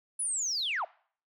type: linear sweep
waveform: sine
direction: down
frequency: 10260 to 554.4 Hz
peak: -28 dBFS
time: 0.19-0.85 s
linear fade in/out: 10 ms
effects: noise-tail reverb RT60 0.5 s tail -23 dB re dry + tanh soft clip ceiling -24 dBFS